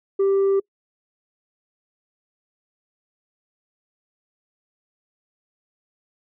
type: tone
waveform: sine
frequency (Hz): 392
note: G4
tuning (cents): 0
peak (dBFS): -13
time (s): 0.19-0.6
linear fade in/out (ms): 10
effects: noise-tail reverb RT60 0.1 s tail -26 dB re dry + tanh soft clip ceiling -15 dBFS